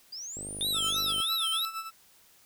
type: linear two-way sweep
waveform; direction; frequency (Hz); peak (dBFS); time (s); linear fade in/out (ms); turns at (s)
sine; up then down; 4699 to 9730 to 4699; -37; 0.12-1.12; 10; 0.56
type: click train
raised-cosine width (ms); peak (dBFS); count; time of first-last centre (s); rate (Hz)
2; -30; 43; 0.37-1.202; 50.5
type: tone with vibrato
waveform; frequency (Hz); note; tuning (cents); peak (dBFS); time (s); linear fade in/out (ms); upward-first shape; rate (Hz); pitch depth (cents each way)
square; 3500; A7; -10; -28; 0.61-1.65; 0; sine; 3.1; 220
type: tone with tremolo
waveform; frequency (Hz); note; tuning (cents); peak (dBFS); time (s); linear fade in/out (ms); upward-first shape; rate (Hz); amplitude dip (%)
40% pulse; 1318.5; E6; 0; -31; 0.73-1.91; 50; sine; 8.8; 70
effects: white hiss -60 dBFS RMS until 2.45 s